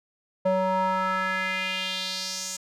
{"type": "tone with band-pass filter sweep", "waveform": "square", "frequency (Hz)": 187.5, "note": "F#3", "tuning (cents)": 23, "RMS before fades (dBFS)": -27, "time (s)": [0.45, 2.57], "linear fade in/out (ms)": 10, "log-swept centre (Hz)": [610, 7200], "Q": 2.9, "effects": []}